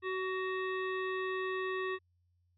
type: harmonic tone with a mistuned harmonic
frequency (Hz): 375.7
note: F#4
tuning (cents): +26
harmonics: 1 / 3 / 5 / 7 / 9 / 10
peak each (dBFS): -35 / -40 / -40 / -47 / -55 / -53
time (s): 0.02-1.99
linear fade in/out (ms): 50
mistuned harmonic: 5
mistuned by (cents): -17
effects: added 88 Hz sine -70 dBFS peak until 2.57 s